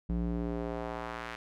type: tone with band-pass filter sweep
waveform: square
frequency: 57.9 Hz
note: A#1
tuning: 11 cents flat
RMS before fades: -35 dBFS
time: 0.09-1.36 s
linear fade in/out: 5 ms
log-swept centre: 150 to 1900 Hz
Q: 1.1
effects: none

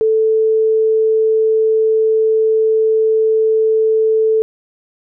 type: tone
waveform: sine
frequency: 440 Hz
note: A4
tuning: in tune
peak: -10 dBFS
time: 0.01-4.42 s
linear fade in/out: 0 ms
effects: none

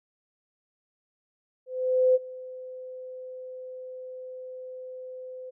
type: tone with ADSR envelope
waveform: sine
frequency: 511 Hz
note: C5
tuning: 41 cents flat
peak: -16 dBFS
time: 1.66-5.51 s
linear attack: 490 ms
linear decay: 30 ms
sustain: -21 dB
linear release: 20 ms
effects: none

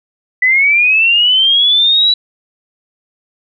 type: linear sweep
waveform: sine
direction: up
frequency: 1975.5 to 3951 Hz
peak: -7 dBFS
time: 0.42-2.14 s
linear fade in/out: 5 ms
effects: none

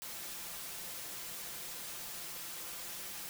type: noise with comb filter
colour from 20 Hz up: white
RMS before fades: -44 dBFS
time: 0.02-3.29 s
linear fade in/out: 0 ms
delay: 5.8 ms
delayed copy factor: +0.5
effects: none

